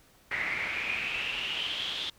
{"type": "noise with band-pass filter sweep", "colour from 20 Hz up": "brown", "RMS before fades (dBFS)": -33, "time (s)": [0.31, 2.1], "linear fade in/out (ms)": 5, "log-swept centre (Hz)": [2000, 3500], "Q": 8.4, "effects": ["pink hiss -61 dBFS RMS until 2.18 s"]}